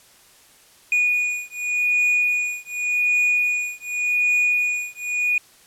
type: beating tone pair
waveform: triangle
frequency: 2457 / 2457.87 Hz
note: D#7 / D#7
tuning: -22 / -22 cents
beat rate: 0.87 Hz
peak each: -20 dBFS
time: 0.92-5.38 s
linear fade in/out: 2 ms
effects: white hiss -52 dBFS RMS until 5.66 s + low-pass 12000 Hz 12 dB/octave